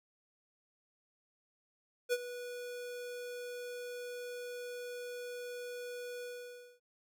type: tone with ADSR envelope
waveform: square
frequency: 489.2 Hz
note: B4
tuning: 16 cents flat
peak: -28 dBFS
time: 2.09-6.8 s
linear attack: 37 ms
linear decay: 43 ms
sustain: -14 dB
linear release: 570 ms
effects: none